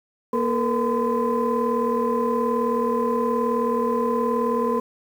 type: tone cluster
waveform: sine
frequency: 236.6 / 446.6 / 485.5 / 1020 Hz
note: A#3 / A4 / B4 / C6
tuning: +26 / +26 / -30 / -44 cents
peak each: -24 dBFS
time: 0.33-4.8 s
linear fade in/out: 5 ms
effects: tanh soft clip ceiling -13 dBFS + 8-bit